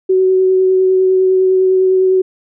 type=tone with vibrato; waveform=sine; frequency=375.1 Hz; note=F#4; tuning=24 cents sharp; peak=-8 dBFS; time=0.09-2.22 s; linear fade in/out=10 ms; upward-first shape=sine; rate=9.9 Hz; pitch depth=11 cents each way; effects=none